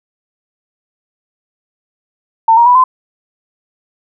sine tone with pitch steps, 901 / 941.4 / 983.7 / 1027.8 Hz, A5 / A#5 / B5 / C6, +41 / +17 / -7 / -31 cents, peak -4 dBFS, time 2.48-2.84 s, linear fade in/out 5 ms, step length 90 ms, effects none

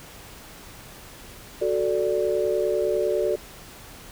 sine chord, D major, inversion first, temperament equal with one note detuned, 370 / 440 / 584.3 Hz, F#4 / A4 / D5, 0 / 0 / -9 cents, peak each -25 dBFS, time 1.61-3.36 s, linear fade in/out 10 ms, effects pink hiss -44 dBFS RMS until 4.11 s

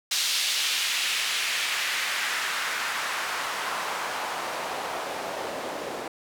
white noise with band-pass filter sweep, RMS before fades -29 dBFS, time 0.11-6.08 s, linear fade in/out 5 ms, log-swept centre 3900 to 460 Hz, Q 1.3, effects none

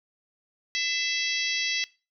harmonic tone with a mistuned harmonic, 659.3 Hz, E5, in tune, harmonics 3 / 4 / 5 / 6 / 7 / 8 / 9, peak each -31 / -32 / -33 / -34 / -34 / -35 / -36 dBFS, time 0.75-1.84 s, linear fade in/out 0 ms, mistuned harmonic 3, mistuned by +34 cents, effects noise-tail reverb RT60 0.3 s tail -20 dB re dry

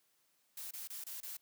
blue noise bursts, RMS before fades -45 dBFS, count 5, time 0.57-1.37 s, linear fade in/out 5 ms, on 140 ms, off 25 ms, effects white hiss -75 dBFS RMS until 1.41 s + high-pass 100 Hz 12 dB/octave

